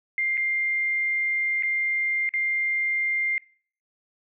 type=tone with dropouts; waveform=sine; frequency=2100 Hz; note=C7; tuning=6 cents sharp; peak=-22 dBFS; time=0.18-3.38 s; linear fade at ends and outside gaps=1 ms; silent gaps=0.371-0.376 / 1.625-1.633 / 2.291-2.338 s; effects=noise-tail reverb RT60 0.5 s tail -23 dB re dry